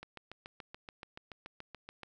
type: click train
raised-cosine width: 0.3 ms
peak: -29 dBFS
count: 15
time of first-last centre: 0.03-2.033 s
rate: 6.99 Hz
effects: none